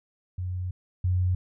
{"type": "tone pair in turn", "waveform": "sine", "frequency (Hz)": [91, 91], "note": ["F#2", "F#2"], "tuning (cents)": [-28, -28], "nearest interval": "unison", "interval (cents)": 0, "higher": "neither", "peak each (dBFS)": [-28, -21], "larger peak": "second", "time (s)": [[0.38, 0.71], [1.04, 1.35]], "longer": "first", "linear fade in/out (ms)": 5, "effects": []}